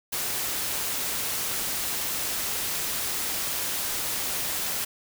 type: noise with amplitude modulation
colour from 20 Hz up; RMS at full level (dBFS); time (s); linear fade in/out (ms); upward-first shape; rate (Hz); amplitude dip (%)
white; -28; 0.12-4.85; 10; sine; 218; 25
effects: none